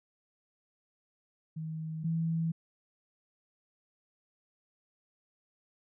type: tone pair in turn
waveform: sine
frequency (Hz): 158.8 / 163.83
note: D#3 / E3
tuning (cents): +36 / -10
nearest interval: minor second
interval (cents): 54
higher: second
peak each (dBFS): -35 / -28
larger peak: second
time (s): 1.56-2.04 / 2.04-2.52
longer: neither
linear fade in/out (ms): 10
effects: none